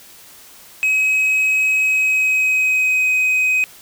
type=tone with pitch glide; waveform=triangle; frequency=2546 to 2517 Hz; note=D#7 to D#7; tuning=+39 to +19 cents; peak=-12 dBFS; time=0.83-3.64 s; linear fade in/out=0 ms; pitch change=-20 cents; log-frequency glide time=1.81-3.11 s; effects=white hiss -43 dBFS RMS until 3.81 s